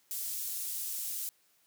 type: high-pass noise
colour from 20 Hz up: pink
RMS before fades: -37 dBFS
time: 0.11-1.29 s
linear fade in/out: 0 ms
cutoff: 9100 Hz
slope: 12 dB/octave
effects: white hiss -69 dBFS RMS until 1.66 s + high-pass 150 Hz 12 dB/octave